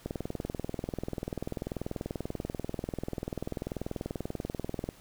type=click train; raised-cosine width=2 ms; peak=-20 dBFS; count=100; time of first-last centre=0.06-4.889 s; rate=20.5 Hz; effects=pink hiss -56 dBFS RMS until 5 s